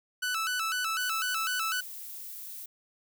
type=tone with vibrato; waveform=sawtooth; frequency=1400 Hz; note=F6; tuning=4 cents sharp; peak=-25 dBFS; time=0.22-1.81 s; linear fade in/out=10 ms; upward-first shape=square; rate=4 Hz; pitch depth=110 cents each way
type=noise; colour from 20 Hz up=violet; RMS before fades=-42 dBFS; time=1-2.66 s; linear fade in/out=5 ms
effects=none